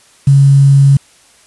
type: tone with quantisation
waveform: sine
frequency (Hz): 138.59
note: C#3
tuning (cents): 0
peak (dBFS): -3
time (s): 0.27-0.97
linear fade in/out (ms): 5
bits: 5
effects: white hiss -46 dBFS RMS until 1.46 s + resampled to 24000 Hz